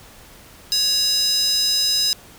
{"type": "tone with high-pass filter", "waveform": "square", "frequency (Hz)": 560, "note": "C#5", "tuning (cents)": 18, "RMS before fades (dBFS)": -19, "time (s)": [0.72, 2.13], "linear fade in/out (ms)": 0, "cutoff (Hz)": 4700, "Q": 9, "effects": ["pink hiss -45 dBFS RMS until 2.38 s"]}